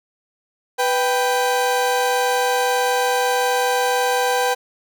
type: tone pair together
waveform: 30% pulse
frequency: 495.1 / 784.5 Hz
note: B4 / G5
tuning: +4 / +1 cents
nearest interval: minor sixth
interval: 797 cents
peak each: -17 dBFS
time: 0.78-4.55 s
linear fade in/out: 20 ms
effects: none